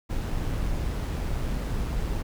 brown noise with amplitude modulation, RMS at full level -27 dBFS, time 0.09-2.23 s, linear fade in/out 20 ms, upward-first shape sine, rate 117 Hz, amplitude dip 25%, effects none

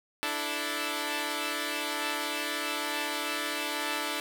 5% pulse chord, D suspended second, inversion none, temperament equal, 293.7 / 329.6 / 440 Hz, D4 / E4 / A4, 0 / 0 / 0 cents, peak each -22 / -24 / -25 dBFS, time 0.23-4.2 s, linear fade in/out 0 ms, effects none

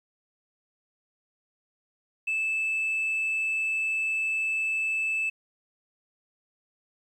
sine tone, 2626 Hz, E7, 7 cents flat, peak -23 dBFS, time 2.27-5.3 s, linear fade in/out 10 ms, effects tanh soft clip ceiling -23 dBFS + 10-bit

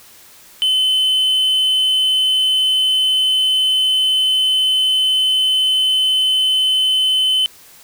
triangle tone, 3046 Hz, F#7, 50 cents sharp, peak -11 dBFS, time 0.62-7.46 s, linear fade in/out 0 ms, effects white hiss -44 dBFS RMS until 7.83 s

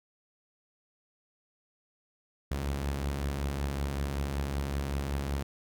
sawtooth beating tone pair, 64.9 / 70.2 Hz, C2 / C#2, -13 / +22 cents, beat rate 5.3 Hz, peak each -35 / -27 dBFS, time 2.51-5.43 s, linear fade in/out 5 ms, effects none

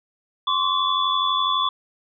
sine tone cluster, 1048 / 1140 / 3447 Hz, C6 / C#6 / A7, +2 / +48 / -36 cents, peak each -23 dBFS, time 0.47-1.69 s, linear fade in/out 5 ms, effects none

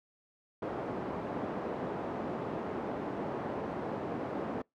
pink band-pass noise, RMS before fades -37 dBFS, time 0.62-4.62 s, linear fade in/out 5 ms, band 220 to 820 Hz, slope 12 dB/octave, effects noise-tail reverb RT60 0.2 s tail -26 dB re dry

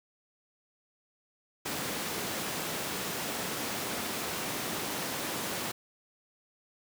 pink high-pass noise, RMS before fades -35 dBFS, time 1.65-5.72 s, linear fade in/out 10 ms, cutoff 180 Hz, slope 12 dB/octave, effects none

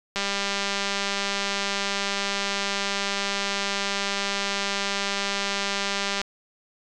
click train, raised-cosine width 0.2 ms, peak -9 dBFS, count 1206, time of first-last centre 0.16-6.215 s, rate 199 Hz, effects resampled to 24000 Hz

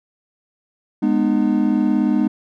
triangle chord, G# minor, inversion none, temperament equal with one note detuned, 207.7 / 246.9 / 303.8 Hz, G#3 / B3 / D#4, 0 / 0 / -41 cents, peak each -17 dBFS, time 1.02-2.28 s, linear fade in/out 10 ms, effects none

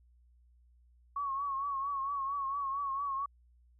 sine tone with vibrato, 1108.7 Hz, C#6, in tune, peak -32 dBFS, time 1.16-3.26 s, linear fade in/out 5 ms, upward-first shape triangle, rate 4.4 Hz, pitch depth 69 cents each way, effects added 60 Hz sine -61 dBFS peak until 3.79 s

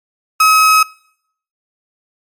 35% pulse tone, 1276 Hz, D#6, 43 cents sharp, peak -5 dBFS, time 0.4-0.83 s, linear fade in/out 5 ms, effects noise-tail reverb RT60 0.7 s tail -25 dB re dry + MP3 64 kbps

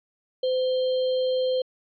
sine tone with sample-and-hold, 512 Hz, C5, 38 cents flat, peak -21 dBFS, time 0.43-1.62 s, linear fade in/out 5 ms, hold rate 3675 Hz, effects resampled to 11025 Hz

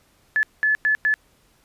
sine tone bursts at uneven times, 1726 Hz, A6, 34 cents flat, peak -16 dBFS, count 4, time 0.36-0.43 / 0.63-0.75 / 0.85-0.95 / 1.05-1.14 s, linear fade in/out 0 ms, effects pink hiss -60 dBFS RMS until 1.64 s + resampled to 32000 Hz

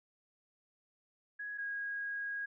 sine tone pair in turn, 1668 / 1642.2 Hz, G#6 / G#6, +7 / -20 cents, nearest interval unison, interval 27 cents, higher first, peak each -39 / -36 dBFS, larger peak second, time 1.39-1.58 / 1.58-2.46 s, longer second, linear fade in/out 10 ms, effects none

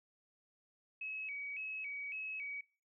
sine tone with vibrato, 2413 Hz, D7, 46 cents sharp, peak -40 dBFS, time 1.01-2.61 s, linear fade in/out 5 ms, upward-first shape square, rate 1.8 Hz, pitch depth 110 cents each way, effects noise-tail reverb RT60 0.4 s tail -23 dB re dry

